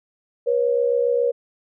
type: tone pair together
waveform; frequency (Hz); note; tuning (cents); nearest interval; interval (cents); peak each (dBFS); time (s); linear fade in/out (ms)
sine; 482.7 / 550; B4 / C#5; -40 / -14; major second; 226; -18 / -22; 0.46-1.32; 20
effects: none